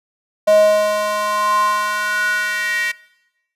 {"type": "tone with high-pass filter sweep", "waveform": "square", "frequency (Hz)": 209.4, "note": "G#3", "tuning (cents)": 15, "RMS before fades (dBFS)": -17, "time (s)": [0.47, 2.92], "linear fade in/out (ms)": 10, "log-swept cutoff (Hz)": [600, 2000], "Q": 6.6, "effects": ["noise-tail reverb RT60 0.9 s tail -21 dB re dry", "resampled to 32000 Hz"]}